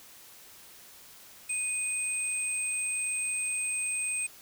sine tone pair together, 2489 / 8372 Hz, D#7 / C9, 0 / 0 cents, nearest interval octave + major sixth, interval 2100 cents, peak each -34 / -30 dBFS, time 1.49-4.27 s, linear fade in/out 10 ms, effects white hiss -52 dBFS RMS until 4.41 s

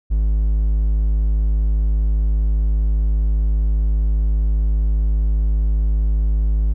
triangle tone, 52.5 Hz, G#1, 19 cents sharp, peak -12 dBFS, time 0.1-6.74 s, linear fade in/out 20 ms, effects none

